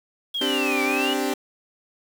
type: exponential two-way sweep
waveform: sine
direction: down then up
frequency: 3355 to 2282 to 2968 Hz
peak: -24 dBFS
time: 0.34-1.14 s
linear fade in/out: 10 ms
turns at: 0.83 s
type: chord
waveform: sawtooth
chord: C suspended second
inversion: none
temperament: equal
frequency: 261.6 / 293.7 / 392 Hz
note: C4 / D4 / G4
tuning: 0 / 0 / 0 cents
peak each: -23 dBFS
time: 0.41-1.34 s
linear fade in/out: 5 ms
effects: 7-bit